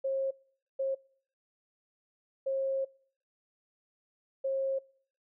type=tone bursts at uneven times; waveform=sine; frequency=538 Hz; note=C5; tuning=48 cents sharp; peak=-28 dBFS; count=4; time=0.04-0.31 / 0.79-0.95 / 2.46-2.85 / 4.44-4.79 s; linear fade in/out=10 ms; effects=noise-tail reverb RT60 0.6 s tail -26 dB re dry